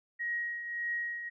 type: tone with tremolo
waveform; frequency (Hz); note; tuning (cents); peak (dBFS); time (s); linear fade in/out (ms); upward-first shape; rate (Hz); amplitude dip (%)
sine; 1891; A#6; +24; -30; 0.19-1.3; 20; triangle; 1.7; 60
effects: none